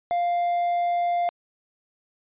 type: tone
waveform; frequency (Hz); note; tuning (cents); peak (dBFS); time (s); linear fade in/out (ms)
triangle; 698.5; F5; 0; -19; 0.11-1.29; 0
effects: resampled to 8000 Hz